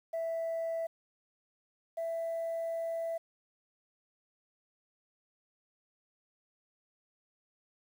sine tone pair in turn, 659.3 / 662.4 Hz, E5 / E5, 0 / +8 cents, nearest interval unison, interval 8 cents, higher second, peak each -30 / -31 dBFS, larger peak first, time 0.13-0.87 / 1.97-3.18 s, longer second, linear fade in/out 10 ms, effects tanh soft clip ceiling -30 dBFS + 10-bit

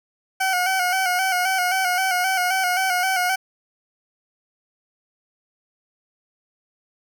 20% pulse tone with vibrato, 741 Hz, F#5, 2 cents sharp, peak -14 dBFS, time 0.4-3.36 s, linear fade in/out 10 ms, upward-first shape square, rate 3.8 Hz, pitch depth 48 cents each way, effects none

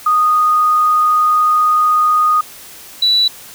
sine tone pair in turn, 1237 / 3947 Hz, D#6 / B7, -10 / -2 cents, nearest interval octave + minor sixth, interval 2008 cents, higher second, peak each -9 / -9 dBFS, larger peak neither, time 0.06-2.41 / 3.02-3.28 s, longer first, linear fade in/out 5 ms, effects white hiss -36 dBFS RMS until 3.54 s

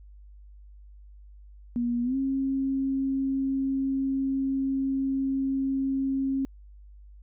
sine tone with pitch glide, 240 to 269.4 Hz, B3 to C#4, -49 to -49 cents, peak -24 dBFS, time 1.76-6.45 s, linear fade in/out 0 ms, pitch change +200 cents, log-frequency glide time 2.03-2.16 s, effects added 50 Hz sine -46 dBFS peak until 7.22 s

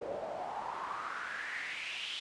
pink noise with band-pass filter sweep, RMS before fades -40 dBFS, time 0.01-2.2 s, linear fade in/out 10 ms, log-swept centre 520 to 3300 Hz, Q 5, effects resampled to 22050 Hz

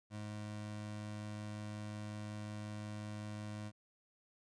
25% pulse tone, 105.5 Hz, G#2, 28 cents sharp, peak -39 dBFS, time 0.1-3.72 s, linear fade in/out 50 ms, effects resampled to 22050 Hz

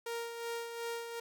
sawtooth tone with tremolo, 466.2 Hz, A#4, in tune, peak -32 dBFS, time 0.06-1.2 s, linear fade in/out 5 ms, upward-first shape sine, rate 2.7 Hz, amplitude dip 50%, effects none

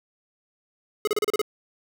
square tone bursts, 422.6 Hz, G#4, 30 cents sharp, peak -21 dBFS, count 7, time 1.05-1.416 s, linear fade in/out 2 ms, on 24 ms, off 33 ms, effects none

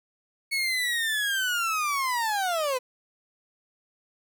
30% pulse linear sweep, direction down, 2215 to 490.3 Hz, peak -22 dBFS, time 0.51-2.79 s, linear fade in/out 20 ms, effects none

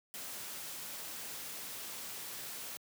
white noise, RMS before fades -44 dBFS, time 0.14-2.77 s, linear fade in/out 0 ms, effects high-pass 100 Hz 12 dB/octave

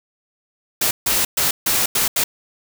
white noise bursts at uneven times, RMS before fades -18 dBFS, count 6, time 0.81-0.91 / 1.06-1.25 / 1.37-1.51 / 1.66-1.86 / 1.95-2.08 / 2.16-2.24 s, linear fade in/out 5 ms, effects none

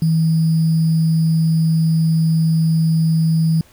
sine tone with sample-and-hold, 161.4 Hz, E3, 36 cents flat, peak -12 dBFS, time 0.02-3.61 s, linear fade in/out 2 ms, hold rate 4900 Hz, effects pink hiss -50 dBFS RMS until 3.72 s

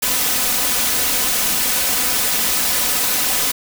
white noise with comb filter, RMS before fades -18 dBFS, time 0.02-3.52 s, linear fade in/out 10 ms, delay 4 ms, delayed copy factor +0.6, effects none

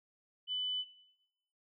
sine tone, 3000 Hz, F#7, 23 cents sharp, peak -33 dBFS, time 0.47-0.85 s, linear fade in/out 50 ms, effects noise-tail reverb RT60 1.0 s tail -20 dB re dry

